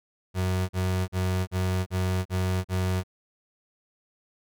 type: tone bursts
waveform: 35% pulse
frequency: 92.5 Hz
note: F#2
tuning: in tune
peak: -22 dBFS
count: 7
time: 0.34-3.036 s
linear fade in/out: 50 ms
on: 350 ms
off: 41 ms
effects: none